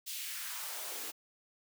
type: noise with high-pass filter sweep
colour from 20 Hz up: white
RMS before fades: -41 dBFS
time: 0.06-1.12 s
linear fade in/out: 20 ms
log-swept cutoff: 3600 to 270 Hz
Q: 1.5
effects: none